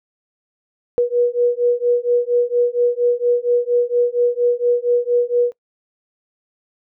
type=beating tone pair; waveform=sine; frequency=481.7 / 486 Hz; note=B4 / B4; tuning=-43 / -28 cents; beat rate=4.3 Hz; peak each=-17 dBFS; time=0.98-5.52 s; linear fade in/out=0 ms; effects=noise-tail reverb RT60 0.1 s tail -22 dB re dry